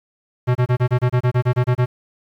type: tone bursts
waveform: square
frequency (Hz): 124.3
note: B2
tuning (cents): +12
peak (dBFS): -14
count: 13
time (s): 0.47-1.86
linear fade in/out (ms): 20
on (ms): 82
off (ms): 27
effects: low-pass 2000 Hz 12 dB/octave + 8-bit